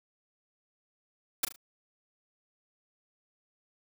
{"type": "noise with echo", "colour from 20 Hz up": "white", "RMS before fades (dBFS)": -27, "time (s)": [1.43, 1.45], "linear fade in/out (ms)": 5, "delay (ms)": 37, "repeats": 3, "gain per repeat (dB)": -9, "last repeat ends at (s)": 1.561, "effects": []}